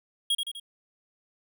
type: tone with echo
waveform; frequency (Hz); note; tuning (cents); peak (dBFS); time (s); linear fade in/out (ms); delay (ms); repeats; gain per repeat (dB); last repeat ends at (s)
square; 3282; G#7; -21; -23; 0.3-0.35; 5; 83; 3; -5; 0.599
effects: none